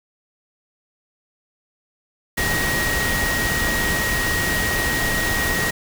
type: tone in noise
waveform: sine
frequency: 1889 Hz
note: A#6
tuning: 22 cents sharp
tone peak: -22 dBFS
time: 2.37-5.71 s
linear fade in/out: 10 ms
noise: pink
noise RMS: -23 dBFS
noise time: 2.37-5.71 s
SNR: -2 dB
effects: none